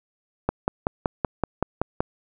click train, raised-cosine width 1 ms, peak -7 dBFS, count 9, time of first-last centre 0.49-2.005 s, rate 5.28 Hz, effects none

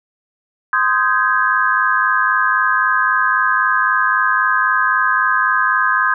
sine chord, Ab major seventh, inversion first, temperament just, 1038.3 / 1245.9 / 1557.4 / 1661.2 Hz, C6 / Eb6 / G6 / Ab6, -14 / +2 / -12 / 0 cents, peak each -18 dBFS, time 0.73-6.14 s, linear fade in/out 2 ms, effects none

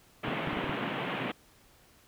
pink band-pass noise, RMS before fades -34 dBFS, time 0.23-1.32 s, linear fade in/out 10 ms, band 130 to 3200 Hz, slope 48 dB/octave
clicks, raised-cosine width 3 ms, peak -27 dBFS, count 6, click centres 0.282 / 0.474 / 0.531 / 0.571 / 0.643 / 0.695 s
effects pink hiss -61 dBFS RMS until 2.07 s

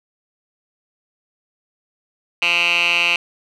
10% pulse tone with band-pass filter, 172.4 Hz, F3, 22 cents flat, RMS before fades -17 dBFS, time 2.42-3.16 s, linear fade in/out 2 ms, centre 2700 Hz, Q 5.6, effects none

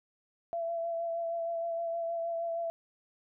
sine tone with vibrato, 672 Hz, E5, 33 cents sharp, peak -31 dBFS, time 0.53-2.7 s, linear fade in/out 0 ms, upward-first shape sine, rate 6.4 Hz, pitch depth 20 cents each way, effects none

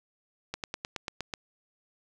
slowing click train, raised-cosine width 0.2 ms, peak -16 dBFS, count 8, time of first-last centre 0.54-1.338 s, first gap 98 ms, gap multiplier 1.05, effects none

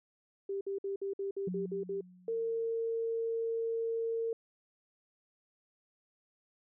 sine tone bursts, 393.9 Hz, G4, 8 cents sharp, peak -33 dBFS, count 9, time 0.49-2.01 s, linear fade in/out 5 ms, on 120 ms, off 55 ms
sine tone with exponential decay, 181.2 Hz, F#3, 36 cents flat, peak -33 dBFS, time 1.47-2.72 s, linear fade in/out 5 ms, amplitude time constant 270 ms
sine tone, 456.4 Hz, A#4, 37 cents flat, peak -31 dBFS, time 2.28-4.33 s, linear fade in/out 2 ms
effects none

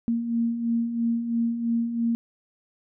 sine beating tone pair, 230 / 233 Hz, A#3 / A#3, -23 / -1 cents, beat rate 3 Hz, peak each -31 / -23 dBFS, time 0.08-2.15 s, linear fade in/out 0 ms, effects none

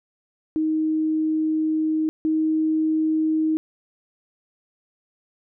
sine tone pair in turn, 313.5 / 314.6 Hz, D#4 / D#4, +13 / +19 cents, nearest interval unison, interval 6 cents, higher second, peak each -19 / -18 dBFS, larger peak second, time 0.56-2.09 / 2.25-3.57 s, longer first, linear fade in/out 0 ms, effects none

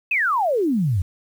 sine exponential sweep, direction down, 2661 to 82.6 Hz, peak -17 dBFS, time 0.11-1.02 s, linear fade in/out 5 ms, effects 8-bit

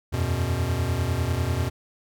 square chord, E suspended second, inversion none, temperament equal, 82.41 / 92.5 / 123.47 Hz, E2 / F#2 / B2, 0 / 0 / 0 cents, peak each -28 dBFS, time 0.12-1.7 s, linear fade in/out 20 ms, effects none

